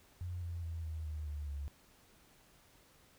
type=tone with pitch steps; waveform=sine; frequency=88.8 / 85.58 / 82.47 / 79.48 / 76.59 / 73.81 / 71.14 Hz; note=F2 / F2 / E2 / D#2 / D#2 / D2 / C#2; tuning=+29 / -35 / +1 / +37 / -27 / +9 / +45 cents; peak=-38 dBFS; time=0.21-1.68 s; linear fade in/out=0 ms; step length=210 ms; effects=pink hiss -65 dBFS RMS until 3.18 s